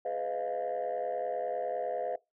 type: chord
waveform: sine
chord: F half-diminished seventh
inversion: first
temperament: just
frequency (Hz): 419.1 / 502.9 / 628.6 / 698.5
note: Ab4 / Cb5 / Eb5 / F5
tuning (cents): +16 / +31 / +18 / 0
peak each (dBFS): -40 / -34 / -35 / -34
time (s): 0.05-2.16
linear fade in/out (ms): 5
effects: noise-tail reverb RT60 0.2 s tail -21 dB re dry + tanh soft clip ceiling -26 dBFS